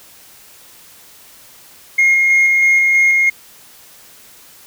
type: tone with tremolo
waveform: sine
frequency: 2142 Hz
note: C7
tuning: 40 cents sharp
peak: -6 dBFS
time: 1.98-3.3 s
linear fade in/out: 10 ms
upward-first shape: square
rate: 3.1 Hz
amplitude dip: 25%
effects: tanh soft clip ceiling -7 dBFS + white hiss -43 dBFS RMS until 4.66 s